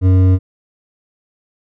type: tone with hard clipping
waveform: sine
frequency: 93 Hz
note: F#2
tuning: 9 cents sharp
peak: -9 dBFS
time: 0.01-0.39 s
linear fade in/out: 50 ms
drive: 9 dB
effects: none